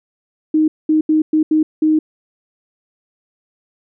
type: tone bursts at uneven times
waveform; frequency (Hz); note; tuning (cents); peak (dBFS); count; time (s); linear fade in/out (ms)
sine; 311.1; D#4; 0; -10; 6; 0.54-0.68 / 0.89-1.01 / 1.09-1.22 / 1.33-1.43 / 1.51-1.63 / 1.82-1.99; 5
effects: none